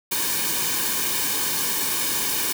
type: noise with comb filter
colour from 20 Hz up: white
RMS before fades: -24 dBFS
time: 0.11-2.53 s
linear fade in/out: 10 ms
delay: 1.5 ms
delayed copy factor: -0.7
effects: none